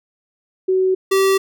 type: tone pair in turn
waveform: sine / square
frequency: 375.3 / 386.7 Hz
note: F#4 / G4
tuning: +25 / -24 cents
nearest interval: minor second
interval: 51 cents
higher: second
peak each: -13 dBFS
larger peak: neither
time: 0.68-0.95 / 1.11-1.38 s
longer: neither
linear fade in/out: 10 ms
effects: none